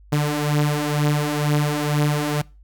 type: beating tone pair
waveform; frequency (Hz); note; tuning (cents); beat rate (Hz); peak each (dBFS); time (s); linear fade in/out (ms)
sawtooth; 146.83 / 148.93; D3 / D3; 0 / +25; 2.1; -19 / -16; 0.12-2.42; 10
effects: noise-tail reverb RT60 0.3 s tail -23 dB re dry + added 50 Hz sine -45 dBFS peak until 2.63 s